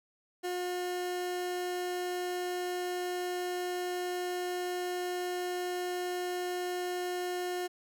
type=tone; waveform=30% pulse; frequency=358.9 Hz; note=F4; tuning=47 cents sharp; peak=-30 dBFS; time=0.43-7.68 s; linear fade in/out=20 ms; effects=none